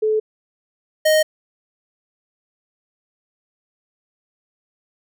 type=tone pair in turn; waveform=sine / square; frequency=432.7 / 621.3 Hz; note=A4 / D#5; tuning=-29 / -3 cents; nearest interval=tritone; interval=626 cents; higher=second; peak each=-15 / -13 dBFS; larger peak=second; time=0.02-0.2 / 1.05-1.23 s; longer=neither; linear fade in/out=10 ms; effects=none